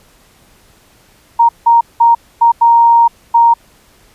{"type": "tone bursts at uneven times", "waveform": "sine", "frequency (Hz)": 932.3, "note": "A#5", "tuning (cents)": 0, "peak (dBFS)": -4, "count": 6, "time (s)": [[1.39, 1.49], [1.66, 1.81], [2, 2.15], [2.41, 2.52], [2.61, 3.08], [3.34, 3.54]], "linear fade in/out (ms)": 10, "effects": ["pink hiss -48 dBFS RMS until 4.14 s", "resampled to 32000 Hz"]}